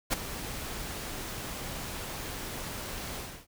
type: noise with ADSR envelope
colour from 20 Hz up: pink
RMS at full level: -25 dBFS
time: 0.1-3.47 s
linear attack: 29 ms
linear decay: 14 ms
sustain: -13 dB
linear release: 300 ms
effects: none